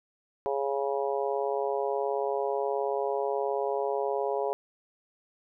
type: harmonic tone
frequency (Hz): 138.59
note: C#3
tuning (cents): 0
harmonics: 3 / 4 / 5 / 6 / 7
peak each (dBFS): -30 / -32 / -34 / -36 / -37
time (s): 0.46-4.53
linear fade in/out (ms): 0
effects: none